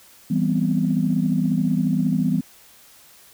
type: chord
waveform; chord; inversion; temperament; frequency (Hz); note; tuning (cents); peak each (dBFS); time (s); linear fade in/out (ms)
sine; C major seventh; first; equal; 164.81 / 196 / 246.9 / 261.6; E3 / G3 / B3 / C4; 0 / 0 / 0 / 0; -22 / -22 / -22 / -28; 0.3-2.41; 10
effects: tanh soft clip ceiling -7 dBFS + white hiss -50 dBFS RMS until 3.33 s